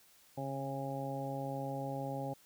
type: harmonic tone with a mistuned harmonic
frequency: 136.4 Hz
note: C#3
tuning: 28 cents flat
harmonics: 1 / 2 / 3 / 4 / 5 / 6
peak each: -41 / -43 / -49 / -42 / -48 / -43 dBFS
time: 0.37-2.34 s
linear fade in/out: 10 ms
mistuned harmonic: 1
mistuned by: +23 cents
effects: white hiss -64 dBFS RMS until 2.45 s